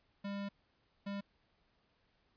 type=tone bursts at uneven times; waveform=square; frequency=200 Hz; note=G3; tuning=35 cents sharp; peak=-39 dBFS; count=2; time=0.24-0.49 / 1.06-1.21 s; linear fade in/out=10 ms; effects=pink hiss -75 dBFS RMS until 2.36 s + resampled to 11025 Hz